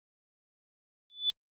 sine tone with exponential growth, 3482 Hz, A7, 19 cents flat, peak -21 dBFS, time 1.1-1.3 s, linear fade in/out 0 ms, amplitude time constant 43 ms, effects Opus 24 kbps

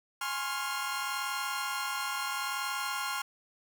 sawtooth chord, Db major seventh, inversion second, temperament equal with one note detuned, 830.6 / 1046.5 / 1087.2 / 1396.9 Hz, Ab5 / C6 / Db6 / F6, 0 / 0 / -34 / 0 cents, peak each -36 / -35 / -35 / -32 dBFS, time 0.21-3.22 s, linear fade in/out 5 ms, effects 9-bit

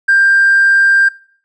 sine tone with hard clipping, 1589 Hz, G6, 23 cents sharp, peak -7 dBFS, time 0.08-1.09 s, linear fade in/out 10 ms, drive 1 dB, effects noise-tail reverb RT60 0.5 s tail -20 dB re dry + resampled to 22050 Hz

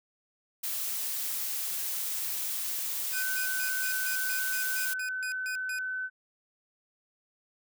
blue noise, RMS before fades -33 dBFS, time 0.63-4.94 s, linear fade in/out 10 ms
sine tone, 1516 Hz, F#6, 42 cents sharp, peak -31 dBFS, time 3.12-6.1 s, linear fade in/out 50 ms
15% pulse tone bursts, 2475 Hz, D#7, 10 cents flat, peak -31 dBFS, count 12, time 3.13-5.786 s, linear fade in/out 0 ms, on 93 ms, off 140 ms
effects none

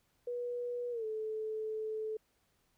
sine tone with pitch glide, 485.8 to 435.3 Hz, B4 to A4, -29 to -19 cents, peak -35 dBFS, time 0.27-2.17 s, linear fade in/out 5 ms, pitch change -190 cents, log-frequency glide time 0.91-1.05 s, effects pink hiss -75 dBFS RMS until 2.77 s

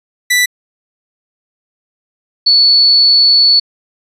sawtooth / sine tone pair in turn, 1975.5 / 4435 Hz, B6 / C#8, 0 / 0 cents, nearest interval octave + major second, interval 1400 cents, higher second, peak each -5 dBFS, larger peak neither, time 0.3-0.46 / 2.46-3.6 s, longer second, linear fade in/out 10 ms, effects resampled to 32000 Hz

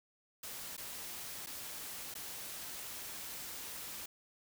white noise with dropouts, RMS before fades -45 dBFS, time 0.43-4.06 s, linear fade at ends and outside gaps 5 ms, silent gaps 0.767-0.777 / 1.463-1.469 / 2.141-2.151 s, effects none

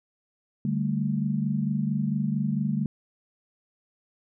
sine chord, D suspended fourth, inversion none, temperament just, 146.83 / 195.78 / 220.2 Hz, D3 / G3 / A3, 0 / -2 / +2 cents, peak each -28 dBFS, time 0.65-2.86 s, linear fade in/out 2 ms, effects none

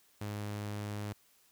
sawtooth tone, 103.83 Hz, G#2, in tune, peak -33 dBFS, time 0.21-1.13 s, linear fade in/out 5 ms, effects white hiss -67 dBFS RMS until 1.51 s

